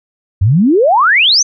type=exponential sweep; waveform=sine; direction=up; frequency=87.31 to 6430 Hz; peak=-6 dBFS; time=0.41-1.43 s; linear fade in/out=10 ms; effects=none